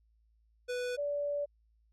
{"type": "tone pair in turn", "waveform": ["square", "sine"], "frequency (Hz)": [493.9, 578.3], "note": ["B4", "D5"], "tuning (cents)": [0, -27], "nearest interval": "minor third", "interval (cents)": 273, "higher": "second", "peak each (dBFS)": [-34, -31], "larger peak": "second", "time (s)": [[0.68, 0.97], [0.97, 1.46]], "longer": "second", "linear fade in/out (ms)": 20, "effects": ["added 55 Hz sine -66 dBFS peak until 1.92 s", "low-pass 8000 Hz 12 dB/octave"]}